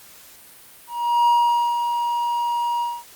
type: tone with ADSR envelope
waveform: triangle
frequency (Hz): 951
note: A#5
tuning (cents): +34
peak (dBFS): -11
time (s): 0.87-3.04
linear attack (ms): 400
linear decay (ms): 480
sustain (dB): -7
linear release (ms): 230
effects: white hiss -46 dBFS RMS until 3.15 s + Opus 48 kbps